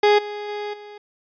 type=tone with level steps; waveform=30% pulse; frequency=415.3 Hz; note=G#4; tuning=in tune; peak=-10 / -26 / -24 / -35 dBFS; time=0.03-0.98 s; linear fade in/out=5 ms; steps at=0.18 / 0.48 / 0.73 s; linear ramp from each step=10 ms; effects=resampled to 11025 Hz